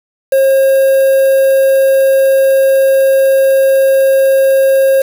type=tone with quantisation; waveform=triangle; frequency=538 Hz; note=C5; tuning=48 cents sharp; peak=-4 dBFS; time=0.32-5.02 s; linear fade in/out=5 ms; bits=4; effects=none